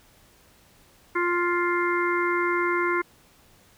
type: harmonic tone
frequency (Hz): 350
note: F4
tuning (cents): +4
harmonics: 1 / 3 / 4 / 5 / 6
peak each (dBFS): -25 / -27 / -29 / -34 / -29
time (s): 1.15-3.02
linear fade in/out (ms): 10
effects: pink hiss -57 dBFS RMS until 3.77 s